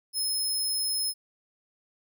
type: tone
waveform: 20% pulse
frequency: 5170 Hz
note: E8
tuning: 34 cents flat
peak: -21 dBFS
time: 0.13-1.14 s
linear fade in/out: 50 ms
effects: none